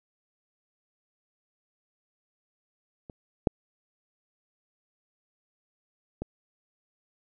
clicks, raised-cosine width 2 ms, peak -29 / -7 / -19 dBFS, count 3, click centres 3.098 / 3.472 / 6.22 s, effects none

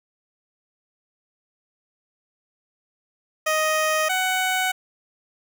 15% pulse tone pair in turn, 624 / 746.7 Hz, D#5 / F#5, +5 / +16 cents, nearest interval minor third, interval 311 cents, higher second, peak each -13 / -14 dBFS, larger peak first, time 3.46-4.09 / 4.09-4.72 s, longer neither, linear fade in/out 10 ms, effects none

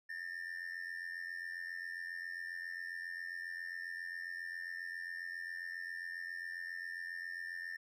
triangle tone with amplitude modulation, 1799 Hz, A6, 38 cents sharp, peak -36 dBFS, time 0.09-7.77 s, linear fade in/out 10 ms, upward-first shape sine, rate 87.4 Hz, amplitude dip 75%, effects none

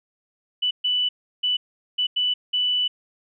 sine tone bursts at uneven times, 2976 Hz, F#7, 9 cents sharp, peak -19 dBFS, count 6, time 0.62-0.71 / 0.84-1.09 / 1.43-1.57 / 1.98-2.07 / 2.16-2.34 / 2.53-2.88 s, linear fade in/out 10 ms, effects none

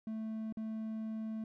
triangle tone with dropouts, 220 Hz, A3, in tune, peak -35 dBFS, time 0.07-1.44 s, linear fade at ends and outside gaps 2 ms, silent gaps 0.525-0.571 s, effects none

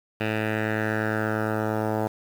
10% pulse tone with low-pass filter sweep, 108.6 Hz, A2, 22 cents flat, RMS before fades -26 dBFS, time 0.2-2.08 s, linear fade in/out 10 ms, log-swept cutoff 2500 to 950 Hz, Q 3, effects 7-bit

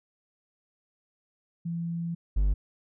sine / triangle tone pair in turn, 168.7 / 49.58 Hz, E3 / G1, +40 / +20 cents, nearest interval octave + major sixth, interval 2120 cents, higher first, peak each -29 / -19 dBFS, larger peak second, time 1.65-2.15 / 2.36-2.54 s, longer first, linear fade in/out 10 ms, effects none

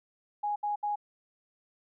sine tone bursts, 829 Hz, G#5, 3 cents flat, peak -28 dBFS, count 3, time 0.43-0.958 s, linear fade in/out 10 ms, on 130 ms, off 69 ms, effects none

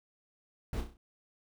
brown noise with echo, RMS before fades -33 dBFS, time 0.73-0.81 s, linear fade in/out 2 ms, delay 32 ms, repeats 5, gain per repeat -6 dB, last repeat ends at 0.97 s, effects none

